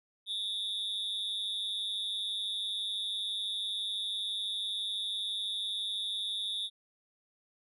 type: tone with amplitude modulation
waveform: triangle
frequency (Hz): 3592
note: A7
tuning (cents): +35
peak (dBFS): -27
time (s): 0.26-6.7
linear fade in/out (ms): 50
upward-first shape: sine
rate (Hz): 206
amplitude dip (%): 100
effects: resampled to 32000 Hz